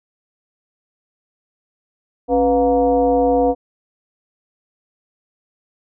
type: tone with frequency modulation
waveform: sine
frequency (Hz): 493.9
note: B4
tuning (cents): 0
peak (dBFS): -12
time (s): 2.28-3.55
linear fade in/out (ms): 50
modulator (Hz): 219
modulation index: 1.1
effects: none